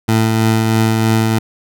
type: tone with tremolo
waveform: 20% pulse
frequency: 111.4 Hz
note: A2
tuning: 22 cents sharp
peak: -5 dBFS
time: 0.08-1.39 s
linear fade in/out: 10 ms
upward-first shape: triangle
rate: 3.1 Hz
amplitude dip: 30%
effects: none